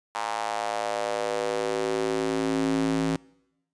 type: tone with high-pass filter sweep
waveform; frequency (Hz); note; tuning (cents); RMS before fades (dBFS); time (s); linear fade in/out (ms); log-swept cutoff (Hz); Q
square; 54.4; A1; -19; -27; 0.15-3.16; 0; 890 to 220; 3.3
effects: noise-tail reverb RT60 0.9 s tail -25 dB re dry + resampled to 22050 Hz